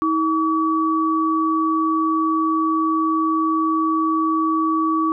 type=tone pair together; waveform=sine; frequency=319.9 / 1140 Hz; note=D#4 / C#6; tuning=+48 / +48 cents; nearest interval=octave + minor seventh; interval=2200 cents; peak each=-19 dBFS; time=0.02-5.12 s; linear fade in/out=0 ms; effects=none